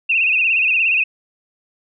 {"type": "tone with vibrato", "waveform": "sine", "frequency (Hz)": 2611, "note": "E7", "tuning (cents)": -17, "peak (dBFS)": -13, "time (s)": [0.09, 1.04], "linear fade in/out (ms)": 10, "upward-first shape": "sine", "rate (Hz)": 17, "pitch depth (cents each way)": 95, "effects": []}